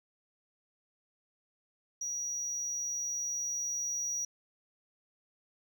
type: tone with level ramp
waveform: sine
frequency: 5780 Hz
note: F#8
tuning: 41 cents flat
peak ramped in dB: -32 to -29 dBFS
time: 2.01-4.25 s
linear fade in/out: 5 ms
effects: tanh soft clip ceiling -31 dBFS + 11-bit